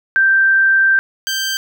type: tone pair in turn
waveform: sine / 15% pulse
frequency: 1568 / 1568 Hz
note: G6 / G6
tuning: 0 / 0 cents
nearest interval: unison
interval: 0 cents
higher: neither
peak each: -9 / -11 dBFS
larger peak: first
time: 0.16-0.99 / 1.27-1.57 s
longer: first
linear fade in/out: 0 ms
effects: none